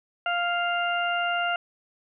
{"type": "harmonic tone", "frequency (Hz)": 698.5, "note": "F5", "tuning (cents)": 0, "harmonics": [1, 2, 3, 4], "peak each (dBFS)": [-27, -27, -37, -31], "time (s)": [0.26, 1.56], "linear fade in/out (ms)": 2, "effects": []}